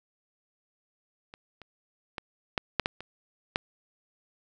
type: clicks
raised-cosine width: 0.3 ms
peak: -28 / -30 / -18 / -10 / -7 / -10 / -24 / -9 dBFS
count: 8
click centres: 1.339 / 1.617 / 2.182 / 2.578 / 2.797 / 2.859 / 3.006 / 3.559 s
effects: none